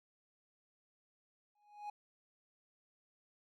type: tone with exponential growth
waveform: triangle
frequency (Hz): 830.6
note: G#5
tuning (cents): 0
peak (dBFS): -37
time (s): 1.55-1.9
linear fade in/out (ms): 5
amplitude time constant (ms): 75
effects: none